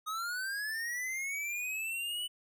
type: linear sweep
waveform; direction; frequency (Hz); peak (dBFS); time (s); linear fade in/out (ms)
square; up; 1244.5 to 2982; -35; 0.06-2.28; 20
effects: none